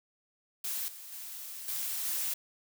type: noise with level steps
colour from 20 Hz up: blue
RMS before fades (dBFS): -35 / -47 / -43 / -35 / -33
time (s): 0.64-2.34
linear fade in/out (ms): 5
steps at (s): 0.88 / 1.12 / 1.68 / 2.05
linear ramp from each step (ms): 2
effects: none